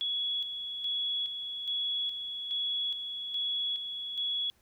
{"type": "tone with tremolo", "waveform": "sine", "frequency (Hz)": 3368, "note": "G#7", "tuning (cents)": 24, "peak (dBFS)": -29, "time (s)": [0.01, 4.5], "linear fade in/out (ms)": 0, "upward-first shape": "square", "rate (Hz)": 1.2, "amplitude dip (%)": 50, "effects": ["pink hiss -68 dBFS RMS until 4.61 s"]}